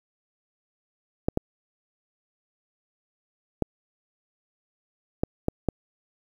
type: clicks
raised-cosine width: 2 ms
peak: -9 dBFS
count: 6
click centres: 1.285 / 1.374 / 3.623 / 5.235 / 5.484 / 5.687 s
effects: 8-bit